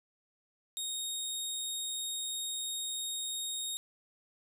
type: tone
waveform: 20% pulse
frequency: 3729 Hz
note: A#7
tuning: in tune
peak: -29 dBFS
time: 0.77-3.77 s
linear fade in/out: 0 ms
effects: none